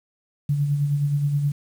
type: tone with tremolo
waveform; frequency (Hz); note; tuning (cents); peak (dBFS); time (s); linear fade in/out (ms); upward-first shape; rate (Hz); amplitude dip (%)
sine; 144.1; D3; -33; -17; 0.49-1.52; 5; sine; 9.5; 45
effects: 8-bit